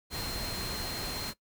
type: tone in noise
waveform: sine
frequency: 4186 Hz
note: C8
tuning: in tune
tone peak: -38 dBFS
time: 0.1-1.34 s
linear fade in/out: 50 ms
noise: pink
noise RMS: -37 dBFS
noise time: 0.1-1.34 s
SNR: -4 dB
effects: noise-tail reverb RT60 0.1 s tail -18 dB re dry